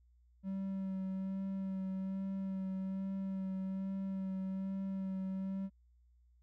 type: tone with vibrato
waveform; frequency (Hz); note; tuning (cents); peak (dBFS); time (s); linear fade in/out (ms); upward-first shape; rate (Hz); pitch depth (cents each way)
triangle; 191.6; G3; -39; -34; 0.43-5.7; 50; sine; 1.2; 17
effects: added 60 Hz sine -64 dBFS peak until 6.42 s